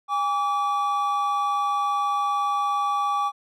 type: tone pair together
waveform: triangle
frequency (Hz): 814 / 1151.2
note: G#5 / D6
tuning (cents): -35 / -35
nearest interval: tritone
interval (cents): 600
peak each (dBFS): -24 / -21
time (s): 0.08-3.32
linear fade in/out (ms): 50
effects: none